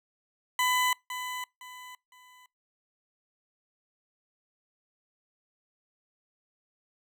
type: tone with echo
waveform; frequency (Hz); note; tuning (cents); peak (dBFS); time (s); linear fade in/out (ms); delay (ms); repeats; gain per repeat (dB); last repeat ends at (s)
20% pulse; 1002; B5; +25; -19; 0.59-0.93; 2; 510; 3; -10; 2.46
effects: noise-tail reverb RT60 0.2 s tail -24 dB re dry